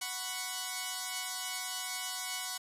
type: chord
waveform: 5% pulse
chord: F# suspended fourth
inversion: none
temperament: equal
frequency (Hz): 740 / 987.8 / 1108.7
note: F#5 / B5 / C#6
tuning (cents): 0 / 0 / 0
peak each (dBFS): -28 / -29 / -29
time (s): 0.01-2.58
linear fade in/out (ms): 10
effects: resampled to 32000 Hz + 10-bit